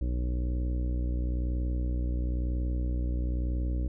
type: harmonic tone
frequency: 61 Hz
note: B1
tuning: 21 cents flat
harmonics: 1 / 2 / 3 / 4 / 5 / 6 / 7 / 8 / 9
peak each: -27 / -39 / -43 / -44 / -40 / -52 / -52 / -54 / -50 dBFS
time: 0.01-3.88 s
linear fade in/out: 5 ms
effects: none